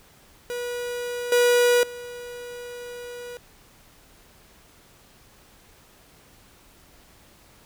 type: tone with level steps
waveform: 45% pulse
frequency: 485.6 Hz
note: B4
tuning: 29 cents flat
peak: -28 / -16 / -35 dBFS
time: 0.5-3.37 s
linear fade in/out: 0 ms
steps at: 1.32 / 1.83 s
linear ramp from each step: 2 ms
effects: pink hiss -54 dBFS RMS until 7.65 s